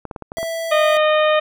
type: clicks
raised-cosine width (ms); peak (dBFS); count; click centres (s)
1; -16; 7; 0.053 / 0.112 / 0.162 / 0.223 / 0.319 / 0.384 / 0.43
type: tone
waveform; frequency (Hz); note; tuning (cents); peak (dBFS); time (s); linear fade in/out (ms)
square; 659.3; E5; 0; -23; 0.37-0.97; 0
type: harmonic tone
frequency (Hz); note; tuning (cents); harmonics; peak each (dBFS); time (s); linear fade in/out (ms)
614; D#5; -23; 1 / 2 / 3 / 4 / 5 / 6; -14 / -20 / -24 / -26 / -28 / -30; 0.71-1.4; 10
effects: none